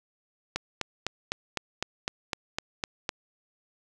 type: click train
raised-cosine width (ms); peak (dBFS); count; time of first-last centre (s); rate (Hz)
0.2; -11; 11; 0.56-3.092; 3.95
effects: none